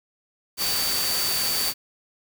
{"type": "tone in noise", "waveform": "sine", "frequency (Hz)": 4579, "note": "D8", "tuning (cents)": -45, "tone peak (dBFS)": -26, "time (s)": [0.57, 1.74], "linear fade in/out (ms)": 50, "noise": "white", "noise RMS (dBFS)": -26, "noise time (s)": [0.57, 1.74], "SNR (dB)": -3, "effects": []}